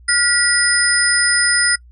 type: tone cluster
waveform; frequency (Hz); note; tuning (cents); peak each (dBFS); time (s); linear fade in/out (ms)
sine; 1427 / 1939 / 5050 / 9190; F6 / B6 / D#8 / D9; +37 / -32 / +25 / -39; -18; 0.08-1.76; 10
effects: noise-tail reverb RT60 0.1 s tail -25 dB re dry + added 60 Hz sine -41 dBFS peak until 1.91 s